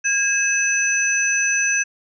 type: tone cluster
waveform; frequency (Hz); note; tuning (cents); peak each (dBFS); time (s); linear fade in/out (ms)
sine; 1625 / 2586 / 6020; G#6 / E7 / F#8; -38 / -34 / +29; -21; 0.04-1.84; 20
effects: none